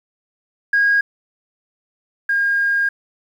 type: tone pair in turn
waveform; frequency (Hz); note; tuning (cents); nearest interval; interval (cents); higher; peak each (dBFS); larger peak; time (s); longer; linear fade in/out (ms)
sine; 1636 / 1619.1; G#6 / G#6; -26 / -44; unison; 18; first; -11 / -14; first; 0.73-1.01 / 2.29-2.89; second; 5
effects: tanh soft clip ceiling -8 dBFS + 8-bit